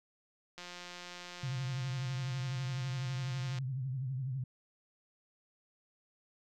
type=click train; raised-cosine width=0.2 ms; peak=-29 dBFS; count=533; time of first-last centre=0.58-3.586 s; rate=177 Hz
type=tone with vibrato; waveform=sine; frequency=130.81 Hz; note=C3; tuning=in tune; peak=-34 dBFS; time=1.43-4.44 s; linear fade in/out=5 ms; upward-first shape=triangle; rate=12 Hz; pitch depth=120 cents each way
effects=none